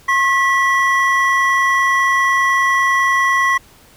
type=tone pair together; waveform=triangle; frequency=1079 / 1955 Hz; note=C#6 / B6; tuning=-47 / -18 cents; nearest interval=minor seventh; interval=1029 cents; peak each=-13 dBFS; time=0.08-3.58 s; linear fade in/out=10 ms; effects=pink hiss -47 dBFS RMS until 3.96 s